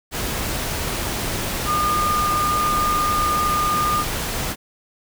sine tone in noise, 1213 Hz, D#6, 44 cents flat, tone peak -18 dBFS, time 1.65-4.05 s, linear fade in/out 50 ms, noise pink, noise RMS -25 dBFS, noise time 0.11-4.56 s, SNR +4 dB, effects none

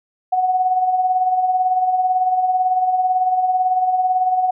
sine tone with tremolo, 740 Hz, F#5, in tune, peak -12 dBFS, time 0.32-4.51 s, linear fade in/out 10 ms, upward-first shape sine, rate 18 Hz, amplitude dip 50%, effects none

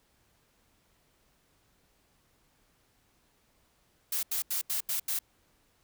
blue noise bursts, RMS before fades -31 dBFS, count 6, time 4.12-5.19 s, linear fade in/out 5 ms, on 110 ms, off 82 ms, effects pink hiss -69 dBFS RMS until 5.83 s

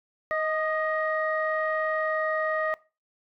sine tone cluster, 628 / 1234 / 1883 Hz, D#5 / D#6 / A#6, +16 / -15 / +17 cents, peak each -27 / -30 / -30 dBFS, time 0.31-2.74 s, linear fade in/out 0 ms, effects noise-tail reverb RT60 0.3 s tail -21 dB re dry + tanh soft clip ceiling -15 dBFS

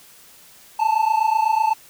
triangle tone pair together, 866 / 894 Hz, A5 / A5, -28 / +27 cents, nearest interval minor second, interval 55 cents, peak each -17 dBFS, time 0.79-1.74 s, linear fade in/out 10 ms, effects white hiss -48 dBFS RMS until 1.89 s

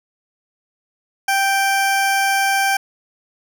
20% pulse tone, 784 Hz, G5, in tune, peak -10 dBFS, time 1.28-2.77 s, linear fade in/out 5 ms, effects none

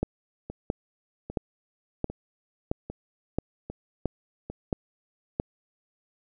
two click trains, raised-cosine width 2 ms, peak -12 / -22 dBFS, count 9 / 6, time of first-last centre 0.03-5.399 / 0.5-4.5 s, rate 1.49 / 1.25 Hz, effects none

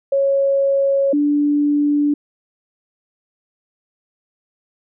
sine tone pair in turn, 551 / 291.9 Hz, C#5 / D4, -11 / -10 cents, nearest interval major seventh, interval 1099 cents, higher first, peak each -13 dBFS, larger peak neither, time 0.12-1.13 / 1.13-2.14 s, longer neither, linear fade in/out 5 ms, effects none

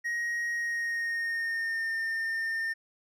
triangle tone with pitch glide, 1884 to 1811.4 Hz, A#6 to A6, +18 to +50 cents, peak -27 dBFS, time 0.04-2.74 s, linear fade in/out 20 ms, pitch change -68 cents, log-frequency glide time 0.51-1.95 s, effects none

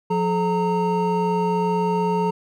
triangle tone cluster, 177.1 / 428.3 / 921 Hz, F3 / A4 / A#5, +24 / -47 / -21 cents, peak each -21 dBFS, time 0.1-2.31 s, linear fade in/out 10 ms, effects none

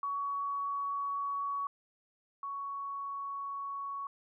sine tone pair in turn, 1124 / 1115.6 Hz, C#6 / C#6, +24 / +11 cents, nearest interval unison, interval 13 cents, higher first, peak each -32 / -36 dBFS, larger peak first, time 0.03-1.67 / 2.43-4.07 s, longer neither, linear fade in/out 2 ms, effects none

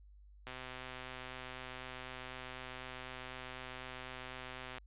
click train, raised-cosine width 0.3 ms, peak -29 dBFS, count 553, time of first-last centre 0.47-4.782 s, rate 128 Hz, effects added 50 Hz sine -56 dBFS peak until 4.86 s + resampled to 8000 Hz

